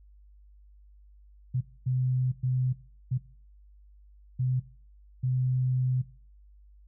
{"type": "tone bursts at uneven times", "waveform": "sine", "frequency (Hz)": 127.9, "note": "C3", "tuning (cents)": -39, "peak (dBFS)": -24, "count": 6, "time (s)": [[1.54, 1.61], [1.86, 2.32], [2.43, 2.73], [3.11, 3.18], [4.39, 4.6], [5.23, 6.02]], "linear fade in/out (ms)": 10, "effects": ["noise-tail reverb RT60 0.4 s tail -17 dB re dry", "added 50 Hz sine -52 dBFS peak until 6.87 s"]}